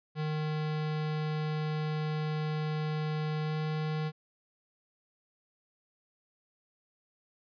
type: tone with pitch glide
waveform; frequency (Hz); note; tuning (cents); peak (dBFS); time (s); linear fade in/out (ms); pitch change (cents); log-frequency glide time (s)
square; 153.8 to 154.78; D#3 to D#3; -20 to -9; -31; 0.15-4.12; 50; +11; 3.42-3.54
effects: resampled to 11025 Hz